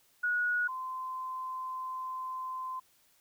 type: tone pair in turn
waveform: sine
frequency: 1457 / 1032.6 Hz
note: F#6 / C6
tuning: -27 / -23 cents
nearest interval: tritone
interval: 596 cents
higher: first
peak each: -27 / -35 dBFS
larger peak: first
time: 0.23-0.68 / 0.68-2.8 s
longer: second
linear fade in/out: 10 ms
effects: white hiss -67 dBFS RMS until 3.2 s